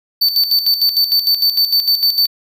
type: tone with tremolo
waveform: square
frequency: 4543 Hz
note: C#8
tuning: 42 cents sharp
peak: -10 dBFS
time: 0.21-2.27 s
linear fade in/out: 10 ms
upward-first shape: square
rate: 6.6 Hz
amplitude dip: 65%
effects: none